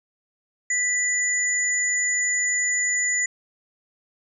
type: tone pair together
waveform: sine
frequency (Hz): 1975.5 / 6973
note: B6 / A8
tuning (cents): 0 / -17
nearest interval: octave + minor seventh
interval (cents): 2183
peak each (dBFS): -23 / -23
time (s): 0.7-3.26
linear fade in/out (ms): 5
effects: none